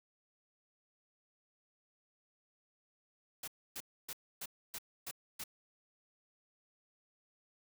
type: noise bursts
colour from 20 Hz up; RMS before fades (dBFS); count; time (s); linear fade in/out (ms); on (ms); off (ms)
white; -43; 7; 3.43-5.439; 5; 47; 280
effects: none

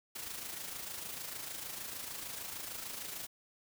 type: noise with amplitude modulation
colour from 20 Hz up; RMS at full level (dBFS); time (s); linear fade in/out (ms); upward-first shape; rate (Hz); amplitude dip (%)
white; -41; 0.15-3.27; 10; sine; 26.6; 50
effects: none

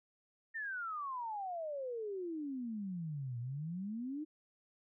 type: exponential two-way sweep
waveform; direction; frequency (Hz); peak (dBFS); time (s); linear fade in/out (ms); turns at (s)
sine; down then up; 1842 to 116.54 to 316.4; -38; 0.54-4.25; 20; 3.39
effects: none

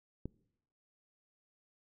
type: click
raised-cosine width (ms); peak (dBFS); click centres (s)
3; -26; 0.256
effects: noise-tail reverb RT60 0.8 s tail -23 dB re dry

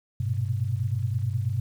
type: tone cluster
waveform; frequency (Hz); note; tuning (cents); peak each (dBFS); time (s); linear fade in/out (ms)
sine; 99.4 / 115.9 / 125.3; G2 / A#2 / B2; +25 / -10 / +25; -27 / -32 / -28; 0.2-1.6; 5
effects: 9-bit

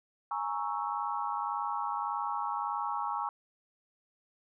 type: chord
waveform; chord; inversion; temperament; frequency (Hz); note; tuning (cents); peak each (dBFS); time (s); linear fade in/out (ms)
sine; A# half-diminished seventh; third; equal; 830.6 / 932.3 / 1108.7 / 1318.5; G#5 / A#5 / C#6 / E6; 0 / 0 / 0 / 0; -36 / -36 / -36 / -39; 0.31-3.29; 2
effects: none

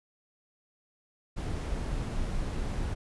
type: noise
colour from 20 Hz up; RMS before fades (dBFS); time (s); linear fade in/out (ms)
brown; -32; 1.36-2.95; 20
effects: resampled to 24000 Hz

